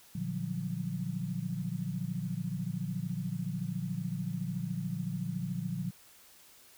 sine tone cluster, 117.2 / 147.7 / 175.1 / 188.9 Hz, A#2 / D3 / F3 / F#3, +10 / +10 / +5 / +36 cents, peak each -40 / -38 / -36 / -40 dBFS, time 0.15-5.91 s, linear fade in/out 5 ms, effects white hiss -58 dBFS RMS until 6.77 s

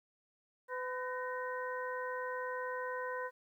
harmonic tone with a mistuned harmonic, 504 Hz, B4, 35 cents sharp, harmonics 1 / 2 / 3 / 4, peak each -40 / -41 / -44 / -46 dBFS, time 0.68-3.31 s, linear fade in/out 50 ms, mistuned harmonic 4, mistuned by -140 cents, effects 12-bit

